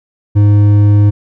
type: tone with hard clipping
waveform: triangle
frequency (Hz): 103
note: G#2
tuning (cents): -14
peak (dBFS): -6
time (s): 0.35-1.11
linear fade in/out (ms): 20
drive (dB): 10
effects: none